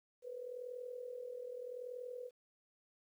sine tone with amplitude modulation, 494.8 Hz, B4, 3 cents sharp, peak -40 dBFS, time 0.22-2.31 s, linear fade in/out 50 ms, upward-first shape sine, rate 40.8 Hz, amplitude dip 70%, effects 12-bit

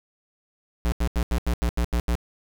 square tone bursts, 59.2 Hz, A#1, 27 cents sharp, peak -21 dBFS, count 9, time 0.85-2.153 s, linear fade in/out 0 ms, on 71 ms, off 83 ms, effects none

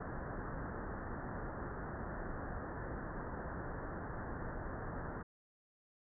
pink low-pass noise, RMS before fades -43 dBFS, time 0-5.23 s, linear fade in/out 10 ms, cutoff 1800 Hz, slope 96 dB/octave, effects none

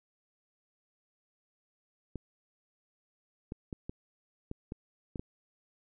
clicks, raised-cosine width 3 ms, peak -25 dBFS, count 8, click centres 2.157 / 3.521 / 3.728 / 3.895 / 4.514 / 4.721 / 5.158 / 5.195 s, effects none

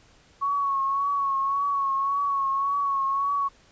sine tone with vibrato, 1108.7 Hz, C#6, in tune, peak -22 dBFS, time 0.41-3.49 s, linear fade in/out 20 ms, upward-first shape triangle, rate 1.8 Hz, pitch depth 44 cents each way, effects pink hiss -57 dBFS RMS until 3.71 s + resampled to 16000 Hz

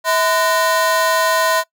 30% pulse ring-modulated tone, 832 Hz, G#5, 3 cents sharp, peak -8 dBFS, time 0.04-1.64 s, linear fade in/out 50 ms, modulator 185 Hz, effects noise-tail reverb RT60 0.1 s tail -21 dB re dry

